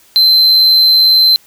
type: tone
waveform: triangle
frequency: 4091 Hz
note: C8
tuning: 40 cents flat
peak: -4 dBFS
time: 0.16-1.36 s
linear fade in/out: 0 ms
effects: white hiss -47 dBFS RMS until 1.46 s